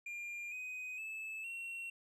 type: tone with pitch steps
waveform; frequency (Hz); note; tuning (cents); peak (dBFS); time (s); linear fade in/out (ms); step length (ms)
triangle; 2400 / 2505 / 2614 / 2728; D7 / D#7 / E7 / F7; +37 / +11 / -15 / -41; -40; 0.06-1.9; 5; 460
effects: none